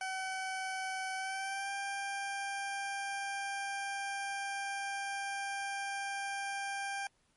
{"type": "tone with pitch glide", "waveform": "20% pulse", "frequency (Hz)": [758, 793.4], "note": ["F#5", "G5"], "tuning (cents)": [42, 21], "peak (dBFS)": -31, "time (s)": [0.01, 7.07], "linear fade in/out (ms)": 2, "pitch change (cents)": 79, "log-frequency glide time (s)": [1.15, 1.71], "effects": ["pink hiss -73 dBFS RMS until 7.36 s", "MP3 48 kbps"]}